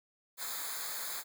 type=noise with comb filter; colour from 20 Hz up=white; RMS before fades=-39 dBFS; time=0.37-1.24 s; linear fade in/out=50 ms; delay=0.35 ms; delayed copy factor=-0.95; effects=none